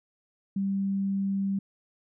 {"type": "tone", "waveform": "sine", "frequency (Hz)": 196, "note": "G3", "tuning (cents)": 0, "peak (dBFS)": -25, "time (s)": [0.56, 1.59], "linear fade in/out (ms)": 5, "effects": []}